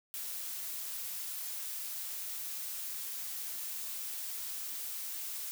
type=noise; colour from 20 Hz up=blue; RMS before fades=-40 dBFS; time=0.14-5.51 s; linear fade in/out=0 ms; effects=none